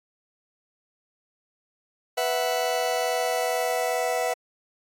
40% pulse chord, B suspended fourth, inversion none, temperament just, 493.9 / 658.5 / 740.8 Hz, B4 / E5 / F#5, 0 / -2 / +2 cents, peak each -27 dBFS, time 2.17-4.34 s, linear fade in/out 10 ms, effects AAC 64 kbps

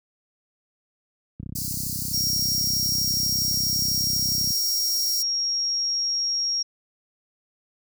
click train, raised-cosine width 5 ms, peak -20 dBFS, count 101, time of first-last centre 1.4-4.506 s, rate 32.2 Hz
white high-pass noise, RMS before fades -30 dBFS, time 1.55-5.23 s, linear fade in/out 10 ms, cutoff 4300 Hz, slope 96 dB/octave
sine tone, 5588 Hz, F8, in tune, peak -22 dBFS, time 2.13-6.63 s, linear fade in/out 10 ms
effects high-pass 80 Hz 12 dB/octave

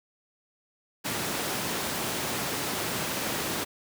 pink high-pass noise, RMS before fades -31 dBFS, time 1.04-3.65 s, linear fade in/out 20 ms, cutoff 160 Hz, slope 12 dB/octave, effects none

